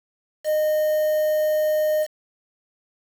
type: tone with quantisation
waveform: triangle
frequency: 614 Hz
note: D#5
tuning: 23 cents flat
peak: -16 dBFS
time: 0.44-2.07 s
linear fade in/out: 50 ms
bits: 6
effects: none